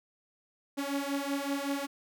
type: beating tone pair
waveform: sawtooth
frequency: 277.2 / 282.5 Hz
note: C#4 / C#4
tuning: 0 / +33 cents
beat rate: 5.3 Hz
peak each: -30 dBFS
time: 0.77-1.87 s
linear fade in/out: 20 ms
effects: none